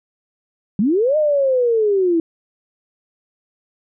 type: linear two-way sweep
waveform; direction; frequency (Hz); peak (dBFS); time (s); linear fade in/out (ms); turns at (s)
sine; up then down; 181.5 to 622.3 to 322; -13; 0.79-2.2; 2; 1.17
effects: none